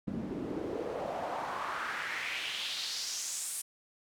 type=noise with band-pass filter sweep; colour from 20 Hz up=pink; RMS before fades=-37 dBFS; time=0.07-3.62 s; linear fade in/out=10 ms; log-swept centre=200 to 9800 Hz; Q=2.7; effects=none